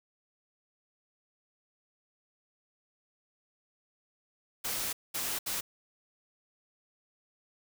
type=noise bursts at uneven times; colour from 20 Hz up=white; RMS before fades=-34 dBFS; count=3; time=4.64-4.93 / 5.14-5.39 / 5.46-5.61 s; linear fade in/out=10 ms; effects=none